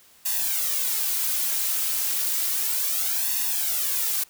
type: noise with flanger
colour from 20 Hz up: blue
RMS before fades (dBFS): -25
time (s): 0.25-4.24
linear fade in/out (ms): 10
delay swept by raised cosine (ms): 1.1 to 3.9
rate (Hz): 0.32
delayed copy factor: +0.85
effects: white hiss -55 dBFS RMS until 4.29 s